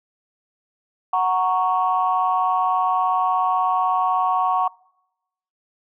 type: chord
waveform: sine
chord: F# major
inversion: none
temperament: equal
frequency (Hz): 740 / 932.3 / 1108.7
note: F#5 / A#5 / C#6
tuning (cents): 0 / 0 / 0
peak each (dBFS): -20 / -23 / -20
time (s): 1.13-4.68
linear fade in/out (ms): 5
effects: noise-tail reverb RT60 0.9 s tail -25 dB re dry + tanh soft clip ceiling -8 dBFS